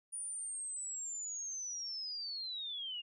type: linear sweep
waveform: sine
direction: down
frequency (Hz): 9580 to 2794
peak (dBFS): -39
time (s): 0.12-3.02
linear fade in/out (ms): 20
effects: none